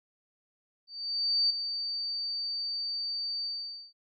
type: tone with ADSR envelope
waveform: sine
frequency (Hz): 4607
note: D8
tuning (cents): -34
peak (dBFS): -22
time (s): 0.87-3.93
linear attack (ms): 630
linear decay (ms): 8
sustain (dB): -9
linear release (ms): 490
effects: none